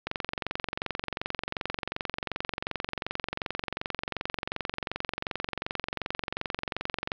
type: click train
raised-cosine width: 0.3 ms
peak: -14 dBFS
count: 161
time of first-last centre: 0.07-7.118 s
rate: 22.7 Hz
effects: low-pass 5000 Hz 12 dB/octave + 9-bit